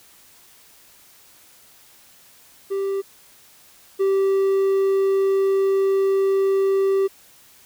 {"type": "tone pair in turn", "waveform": "triangle", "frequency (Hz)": [392, 389.1], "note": ["G4", "G4"], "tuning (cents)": [0, -13], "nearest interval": "unison", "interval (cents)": 13, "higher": "first", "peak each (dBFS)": [-19, -14], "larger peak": "second", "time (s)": [[2.7, 3.02], [3.99, 7.08]], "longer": "second", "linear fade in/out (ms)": 20, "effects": ["white hiss -51 dBFS RMS until 7.65 s"]}